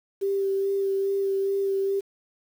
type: tone with vibrato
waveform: sine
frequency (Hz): 392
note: G4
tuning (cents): 0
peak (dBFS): -22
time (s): 0.21-2.01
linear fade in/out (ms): 20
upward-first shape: sine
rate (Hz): 2.4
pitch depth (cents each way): 13
effects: 8-bit